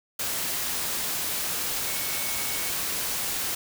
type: tone in noise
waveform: sine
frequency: 2217 Hz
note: C#7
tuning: in tune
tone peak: -39 dBFS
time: 1.87-2.7 s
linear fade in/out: 5 ms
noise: white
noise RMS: -29 dBFS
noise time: 0.19-3.55 s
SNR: -13 dB
effects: none